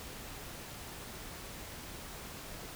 silence, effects pink hiss -46 dBFS RMS until 2.75 s

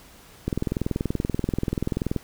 click train, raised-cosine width 3 ms, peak -11 dBFS, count 36, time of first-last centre 0.48-2.163 s, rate 20.8 Hz, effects pink hiss -50 dBFS RMS until 2.23 s

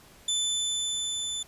25% pulse tone with level ramp, 3513 Hz, A7, 3 cents flat, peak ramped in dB -21 to -27 dBFS, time 0.28-1.43 s, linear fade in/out 5 ms, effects pink hiss -54 dBFS RMS until 1.47 s + resampled to 32000 Hz

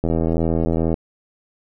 click train, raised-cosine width 2 ms, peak -7 dBFS, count 75, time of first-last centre 0.04-0.941 s, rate 82.1 Hz, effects none

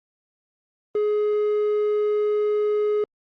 triangle tone with quantisation, 419.9 Hz, G#4, 19 cents sharp, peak -17 dBFS, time 0.95-3.04 s, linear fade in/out 2 ms, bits 7, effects low-pass 3000 Hz 12 dB/octave + Opus 32 kbps

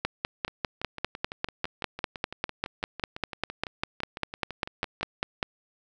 two click trains, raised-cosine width 0.3 ms, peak -10 / -20 dBFS, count 28 / 28, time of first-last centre 0.05-5.428 / 0.48-5.01 s, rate 5.02 / 5.96 Hz, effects none

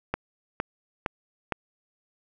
click train, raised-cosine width 0.5 ms, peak -11 dBFS, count 4, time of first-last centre 0.14-1.522 s, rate 2.17 Hz, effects none

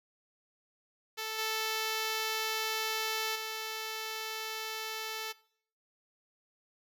5% pulse tone with level steps, 439.8 Hz, A4, 1 cent flat, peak -24 / -20 / -25 dBFS, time 1.17-5.33 s, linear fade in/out 20 ms, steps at 1.38 / 3.35 s, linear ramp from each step 10 ms, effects noise-tail reverb RT60 0.6 s tail -21 dB re dry

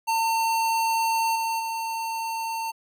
square tone with level steps, 904 Hz, A5, 47 cents sharp, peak -22 / -25 / -28 dBFS, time 0.07-2.72 s, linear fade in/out 20 ms, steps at 1.35 / 1.59 s, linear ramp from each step 10 ms, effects none

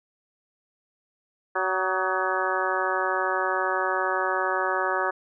harmonic tone with a mistuned harmonic, 187.5 Hz, F#3, 23 cents sharp, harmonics 2 / 3 / 4 / 5 / 6 / 7 / 8 / 9, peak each -31 / -31 / -31 / -31 / -31 / -31 / -31 / -31 dBFS, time 1.55-5.11 s, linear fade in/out 10 ms, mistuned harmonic 7, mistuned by -67 cents, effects none

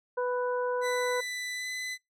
harmonic tone, 495.3 Hz, B4, 5 cents sharp, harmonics 1 / 2 / 3, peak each -28 / -34 / -38 dBFS, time 0.17-1.21 s, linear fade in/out 10 ms
sawtooth tone with pitch glide, 1991 to 2011 Hz, B6 to B6, +14 to +31 cents, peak -30 dBFS, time 0.81-1.98 s, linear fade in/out 50 ms, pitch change +17 cents, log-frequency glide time 1.53-1.69 s
effects noise-tail reverb RT60 0.2 s tail -24 dB re dry + low-pass 10000 Hz 12 dB/octave

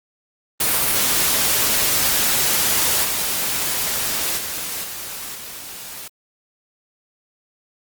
white noise with level steps, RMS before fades -18 / -22 / -27 / -31 / -34 dBFS, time 0.6-6.08 s, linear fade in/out 5 ms, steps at 3.03 / 4.37 / 4.83 / 5.34 s, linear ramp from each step 20 ms, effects Opus 32 kbps

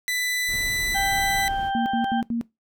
sawtooth tone, 1992 Hz, B6, 14 cents sharp, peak -20 dBFS, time 0.08-1.48 s, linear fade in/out 0 ms
brown noise, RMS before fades -35 dBFS, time 0.47-1.72 s, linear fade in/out 50 ms
harmonic tone, 786 Hz, G5, 4 cents sharp, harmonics 1 / 2 / 4, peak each -23 / -33 / -38 dBFS, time 0.94-2.22 s, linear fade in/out 20 ms
sine tone bursts, 233.1 Hz, A#3, in tune, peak -22 dBFS, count 4, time 1.75-2.412 s, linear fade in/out 0 ms, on 110 ms, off 74 ms
effects noise-tail reverb RT60 0.2 s tail -20 dB re dry

